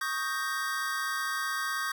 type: chord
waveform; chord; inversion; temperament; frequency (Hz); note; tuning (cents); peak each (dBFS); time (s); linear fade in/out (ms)
square; Eb dominant seventh; third; equal; 1108.7 / 1244.5 / 1568 / 1864.7; Db6 / Eb6 / G6 / Bb6; 0 / 0 / 0 / 0; -37 / -37 / -34 / -38; 0.01-1.92; 5
effects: none